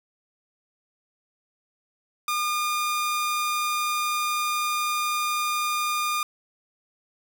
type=tone; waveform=sawtooth; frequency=1212 Hz; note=D#6; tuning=46 cents flat; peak=-20 dBFS; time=2.28-6.23 s; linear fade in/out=2 ms; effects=none